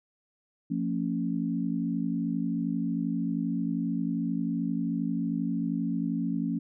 sine chord, Bb minor, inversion second, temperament equal with one note detuned, 174.61 / 227.4 / 277.2 Hz, F3 / Bb3 / Db4, 0 / -43 / 0 cents, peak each -31 dBFS, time 0.7-6.59 s, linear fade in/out 10 ms, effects none

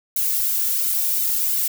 violet noise with flanger, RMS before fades -21 dBFS, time 0.16-1.68 s, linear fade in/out 5 ms, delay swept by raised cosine 1.3 to 2.29 ms, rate 2.9 Hz, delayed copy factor +0.8, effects none

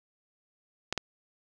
clicks, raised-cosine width 0.2 ms, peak -12 dBFS, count 2, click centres 0.926 / 0.977 s, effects none

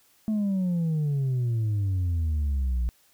sine exponential sweep, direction down, 220 to 57.9 Hz, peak -20 dBFS, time 0.28-2.89 s, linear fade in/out 0 ms, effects tanh soft clip ceiling -22 dBFS + white hiss -62 dBFS RMS until 3.13 s

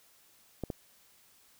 clicks, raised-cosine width 2 ms, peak -21 dBFS, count 2, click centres 0.637 / 0.702 s, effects white hiss -63 dBFS RMS until 1.59 s

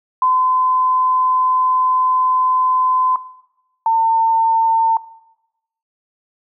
sine tone pair in turn, 1022 / 902.9 Hz, C6 / A5, -41 / +44 cents, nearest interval major second, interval 215 cents, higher first, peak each -11 dBFS, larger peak neither, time 0.22-3.16 / 3.86-4.97 s, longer first, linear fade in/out 2 ms, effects noise-tail reverb RT60 0.9 s tail -19 dB re dry

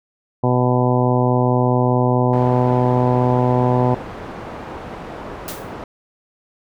harmonic tone, 124.7 Hz, B2, 17 cents sharp, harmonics 1 / 2 / 3 / 4 / 5 / 6 / 7 / 8, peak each -17 / -20 / -22 / -23 / -24 / -25 / -25 / -26 dBFS, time 0.43-3.95 s, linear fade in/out 10 ms
white low-pass noise, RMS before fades -32 dBFS, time 2.33-5.84 s, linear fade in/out 2 ms, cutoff 830 Hz, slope 12 dB/octave
white noise with exponential decay, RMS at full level -27 dBFS, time 5.48-5.74 s, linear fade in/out 1 ms, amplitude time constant 56 ms
effects none

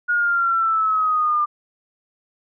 sine exponential sweep, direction down, 1444 to 1195 Hz, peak -16 dBFS, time 0.08-1.46 s, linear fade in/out 20 ms, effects none

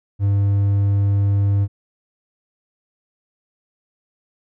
triangle tone, 100 Hz, G2, 35 cents sharp, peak -12 dBFS, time 0.19-1.68 s, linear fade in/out 50 ms, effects none

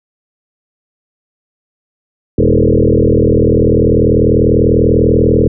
sine tone with frequency modulation, 269.4 Hz, C#4, 49 cents flat, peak -6 dBFS, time 2.38-5.48 s, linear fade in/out 5 ms, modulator 40.2 Hz, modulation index 5.5, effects none

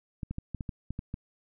clicks, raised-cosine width 5 ms, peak -22 dBFS, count 9, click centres 0.232 / 0.31 / 0.384 / 0.547 / 0.608 / 0.692 / 0.906 / 0.991 / 1.141 s, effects none

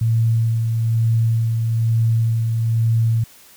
sine tone with tremolo, 113.8 Hz, A#2, 41 cents flat, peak -13 dBFS, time 0.01-3.24 s, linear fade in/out 5 ms, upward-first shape sine, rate 1.1 Hz, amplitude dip 35%, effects white hiss -47 dBFS RMS until 3.56 s

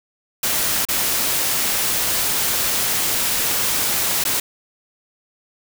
white noise with dropouts, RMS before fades -20 dBFS, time 0.43-4.4 s, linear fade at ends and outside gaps 5 ms, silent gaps 0.852-0.886 / 4.24-4.25 s, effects none

